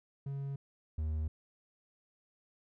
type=tone pair in turn; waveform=triangle; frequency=138.59 / 77.78 Hz; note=C#3 / D#2; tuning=0 / 0 cents; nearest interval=minor seventh; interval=1000 cents; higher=first; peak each=-34 / -30 dBFS; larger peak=second; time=0.26-0.56 / 0.98-1.28 s; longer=neither; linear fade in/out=5 ms; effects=none